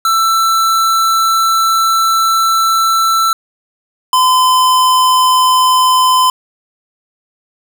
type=tone pair in turn; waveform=square; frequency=1333 / 1021 Hz; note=E6 / C6; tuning=+19 / -43 cents; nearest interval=perfect fourth; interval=462 cents; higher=first; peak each=-10 / -8 dBFS; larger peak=second; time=0.05-3.33 / 4.13-6.3 s; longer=first; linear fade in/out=2 ms; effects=none